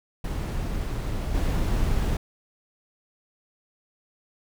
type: noise with level steps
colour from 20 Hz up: brown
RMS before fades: -28 / -24 dBFS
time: 0.24-2.17 s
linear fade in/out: 5 ms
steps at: 1.34 s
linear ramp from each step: 10 ms
effects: none